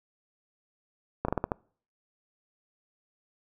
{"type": "slowing click train", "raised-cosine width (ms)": 1, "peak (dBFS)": -13, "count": 6, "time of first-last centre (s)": [1.25, 1.518], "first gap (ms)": 34, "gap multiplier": 1.23, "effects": ["noise-tail reverb RT60 0.5 s tail -26 dB re dry"]}